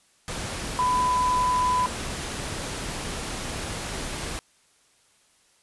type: tone in noise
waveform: sine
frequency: 1000 Hz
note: B5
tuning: 21 cents sharp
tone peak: -20 dBFS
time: 0.79-1.86 s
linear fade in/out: 0 ms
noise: pink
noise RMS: -32 dBFS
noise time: 0.28-4.39 s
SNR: +9 dB
effects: white hiss -62 dBFS RMS until 5.62 s + resampled to 24000 Hz